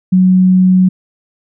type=tone; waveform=sine; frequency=185 Hz; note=F#3; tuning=in tune; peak=-5 dBFS; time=0.12-0.89 s; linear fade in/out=10 ms; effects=none